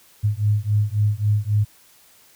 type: beating tone pair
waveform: sine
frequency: 103 / 106.7 Hz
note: G#2 / G#2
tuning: -14 / +47 cents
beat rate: 3.7 Hz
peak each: -20 dBFS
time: 0.23-1.65 s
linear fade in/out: 20 ms
effects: white hiss -53 dBFS RMS until 2.35 s